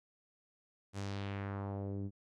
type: tone with low-pass filter sweep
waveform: sawtooth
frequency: 99.3 Hz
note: G2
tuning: 23 cents sharp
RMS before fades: -40 dBFS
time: 0.93-2.11 s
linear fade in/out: 50 ms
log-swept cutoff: 8600 to 250 Hz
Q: 1.6
effects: none